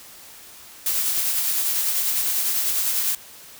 blue noise with tremolo, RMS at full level -21 dBFS, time 0.86-3.15 s, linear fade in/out 2 ms, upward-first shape triangle, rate 10 Hz, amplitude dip 35%, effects white hiss -44 dBFS RMS until 3.59 s

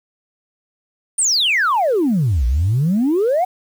sine exponential two-way sweep, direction down then up, 9397 to 56.6 to 766 Hz, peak -12 dBFS, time 1.18-3.45 s, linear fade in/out 10 ms, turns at 2.46 s, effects tanh soft clip ceiling -10 dBFS + 7-bit

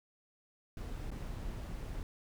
brown noise with dropouts, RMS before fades -41 dBFS, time 0.77-2.03 s, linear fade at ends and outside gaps 1 ms, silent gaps 1.105-1.115 s, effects none

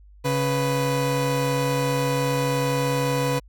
30% pulse tone pair together, 138.59 / 493.9 Hz, C#3 / B4, 0 / 0 cents, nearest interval octave + minor seventh, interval 2200 cents, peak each -21 dBFS, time 0.24-3.4 s, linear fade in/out 20 ms, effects added 50 Hz sine -46 dBFS peak until 3.48 s

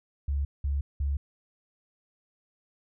sine tone bursts, 70.3 Hz, C#2, 25 cents sharp, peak -25 dBFS, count 3, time 0.28-1.17 s, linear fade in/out 5 ms, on 170 ms, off 190 ms, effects none

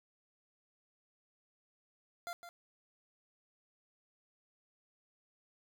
25% pulse tone with echo, 693 Hz, F5, 14 cents flat, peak -36 dBFS, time 2.27-2.33 s, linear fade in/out 0 ms, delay 160 ms, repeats 1, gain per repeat -9 dB, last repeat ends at 2.49 s, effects none

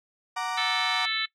35% pulse chord, Gb augmented, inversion none, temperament equal, 740 / 932.3 / 1174.7 Hz, Gb5 / Bb5 / D6, 0 / 0 / 0 cents, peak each -31 dBFS, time 0.36-1.06 s, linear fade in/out 10 ms
harmonic tone, 440 Hz, A4, in tune, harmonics 3 / 4 / 5 / 6 / 7 / 8 / 9, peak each -35 / -33 / -31 / -40 / -35 / -34 / -30 dBFS, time 0.57-1.26 s, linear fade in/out 10 ms
effects noise-tail reverb RT60 0.1 s tail -20 dB re dry + low-pass 7000 Hz 12 dB/octave

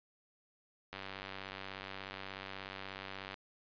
click train, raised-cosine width 0.3 ms, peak -27 dBFS, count 234, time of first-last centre 0.93-3.342 s, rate 96.6 Hz, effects resampled to 11025 Hz

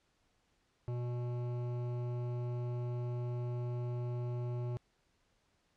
triangle tone with hard clipping, 121.7 Hz, B2, 25 cents flat, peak -37 dBFS, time 0.88-4.77 s, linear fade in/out 0 ms, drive 17 dB, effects pink hiss -75 dBFS RMS until 5.76 s + low-pass 7000 Hz 12 dB/octave

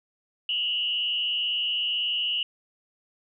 sine tone with frequency modulation, 2921 Hz, F#7, 23 cents flat, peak -24 dBFS, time 0.49-2.43 s, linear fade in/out 2 ms, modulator 170 Hz, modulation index 0.7, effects none

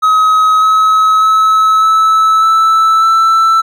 triangle tone with pitch steps, 1272 / 1283.1 / 1294.2 / 1305.5 / 1316.9 / 1328.3 Hz, D#6 / E6 / E6 / E6 / E6 / E6, +38 / -47 / -32 / -17 / -2 / +13 cents, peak -4 dBFS, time 0.02-3.62 s, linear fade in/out 20 ms, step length 600 ms, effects none

